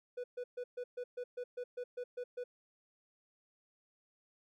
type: tone bursts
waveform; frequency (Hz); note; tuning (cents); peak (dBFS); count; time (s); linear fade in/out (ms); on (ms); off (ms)
triangle; 492.9; B4; -3; -36; 12; 0.17-2.44; 10; 70; 130
effects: none